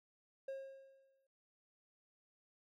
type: tone with exponential decay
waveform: triangle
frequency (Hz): 539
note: C#5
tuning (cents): -49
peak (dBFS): -38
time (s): 0.48-1.27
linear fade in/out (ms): 5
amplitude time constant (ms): 170
effects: none